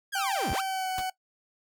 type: linear two-way sweep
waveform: sawtooth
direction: down then up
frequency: 1685 to 33 to 1685 Hz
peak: -26 dBFS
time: 0.12-0.62 s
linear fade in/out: 20 ms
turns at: 0.52 s
type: tone with pitch glide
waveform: 40% pulse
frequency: 783 to 748.9 Hz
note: G5 to F#5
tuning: -2 to +21 cents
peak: -28 dBFS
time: 0.15-1.1 s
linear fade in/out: 5 ms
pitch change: -77 cents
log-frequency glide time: 0.48-0.89 s
type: noise with exponential decay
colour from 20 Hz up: pink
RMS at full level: -32 dBFS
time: 0.98-1.06 s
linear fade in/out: 1 ms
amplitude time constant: 17 ms
effects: noise-tail reverb RT60 0.1 s tail -19 dB re dry